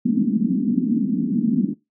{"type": "band-pass noise", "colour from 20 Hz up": "white", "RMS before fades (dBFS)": -20, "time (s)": [0.05, 1.74], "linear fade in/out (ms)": 10, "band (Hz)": [190, 260], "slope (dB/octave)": 48, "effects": ["noise-tail reverb RT60 0.2 s tail -18 dB re dry"]}